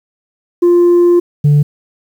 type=tone pair in turn; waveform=sine; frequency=349.2 / 146.43 Hz; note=F4 / D3; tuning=0 / -5 cents; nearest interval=octave + minor third; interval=1505 cents; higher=first; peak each=-3 dBFS; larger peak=neither; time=0.62-1.2 / 1.44-1.63 s; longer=first; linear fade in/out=10 ms; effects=tanh soft clip ceiling -4 dBFS + 7-bit